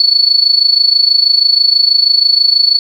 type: tone with amplitude modulation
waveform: sine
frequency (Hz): 4435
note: C#8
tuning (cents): 0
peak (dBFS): -3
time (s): 0-2.79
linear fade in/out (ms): 2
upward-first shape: sine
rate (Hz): 26.2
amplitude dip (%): 80
effects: 7-bit